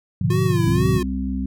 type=chord; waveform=sine; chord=G# diminished seventh; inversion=none; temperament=equal with one note detuned; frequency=103.23 / 123.47 / 146.83 / 174.61 Hz; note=G#2 / B2 / D3 / F3; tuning=-10 / 0 / 0 / 0 cents; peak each=-22 dBFS; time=0.21-0.99 s; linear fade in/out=5 ms
type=tone with vibrato; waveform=square; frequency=354.9 Hz; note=F4; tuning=28 cents sharp; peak=-23 dBFS; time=0.3-1.03 s; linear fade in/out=5 ms; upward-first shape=sine; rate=2.1 Hz; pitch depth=110 cents each way
type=harmonic tone; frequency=65.41 Hz; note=C2; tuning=in tune; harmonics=1 / 3 / 4; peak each=-26 / -26 / -26 dBFS; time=0.66-1.46 s; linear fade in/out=5 ms
effects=none